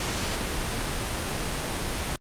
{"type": "noise", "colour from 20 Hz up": "pink", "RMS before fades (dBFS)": -29, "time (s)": [0, 2.16], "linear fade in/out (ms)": 2, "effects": ["low-pass 10000 Hz 12 dB/octave", "Opus 48 kbps"]}